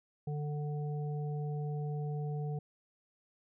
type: harmonic tone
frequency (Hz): 148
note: D3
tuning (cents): +14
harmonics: 1 / 3 / 5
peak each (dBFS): -34 / -44 / -48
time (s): 0.27-2.59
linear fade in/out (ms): 5
effects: none